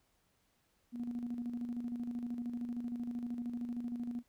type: tone with tremolo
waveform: sine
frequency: 240 Hz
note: B3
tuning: 49 cents flat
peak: -34 dBFS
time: 0.92-4.23 s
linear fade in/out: 50 ms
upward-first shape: square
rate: 13 Hz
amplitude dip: 50%
effects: tanh soft clip ceiling -31 dBFS + pink hiss -75 dBFS RMS until 4.28 s